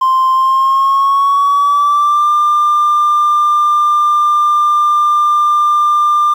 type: tone with pitch glide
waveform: triangle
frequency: 1046.5 to 1195.2 Hz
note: C6 to D6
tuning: 0 to +30 cents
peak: -5 dBFS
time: 0.01-6.34 s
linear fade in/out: 10 ms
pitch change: +230 cents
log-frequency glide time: 0.33-2.31 s
effects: tanh soft clip ceiling -4 dBFS + 7-bit